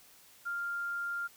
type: tone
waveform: sine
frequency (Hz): 1396.9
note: F6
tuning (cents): 0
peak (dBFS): -33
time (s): 0.45-1.28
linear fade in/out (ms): 20
effects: white hiss -59 dBFS RMS until 1.36 s